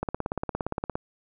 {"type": "click train", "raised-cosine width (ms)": 1, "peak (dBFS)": -14, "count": 17, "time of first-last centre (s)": [0.03, 0.955], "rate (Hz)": 17.3, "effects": []}